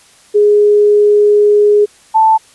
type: tone pair in turn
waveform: sine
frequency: 415.3 / 882.2 Hz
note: G#4 / A5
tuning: 0 / +4 cents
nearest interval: octave + minor second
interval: 1304 cents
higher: second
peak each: -5 dBFS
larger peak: neither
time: 0.34-1.86 / 2.14-2.38 s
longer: first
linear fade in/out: 20 ms
effects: white hiss -45 dBFS RMS until 2.54 s + resampled to 24000 Hz